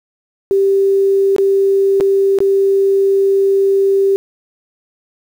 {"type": "tone with dropouts", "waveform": "sine", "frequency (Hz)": 392, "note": "G4", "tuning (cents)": 0, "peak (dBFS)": -9, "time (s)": [0.51, 4.16], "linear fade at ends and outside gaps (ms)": 0, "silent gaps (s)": [[1.363, 1.383], [2.001, 2.008], [2.387, 2.404]], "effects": ["7-bit"]}